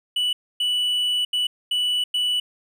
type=tone bursts at uneven times; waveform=triangle; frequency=2960 Hz; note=F#7; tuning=in tune; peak=-18 dBFS; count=5; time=0.16-0.33 / 0.6-1.25 / 1.33-1.47 / 1.71-2.04 / 2.14-2.4 s; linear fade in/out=5 ms; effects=none